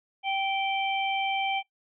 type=harmonic tone; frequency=780 Hz; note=G5; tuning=9 cents flat; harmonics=1 / 3 / 4; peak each=-27 / -32 / -33 dBFS; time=0.23-1.63 s; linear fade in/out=50 ms; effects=noise-tail reverb RT60 0.1 s tail -18 dB re dry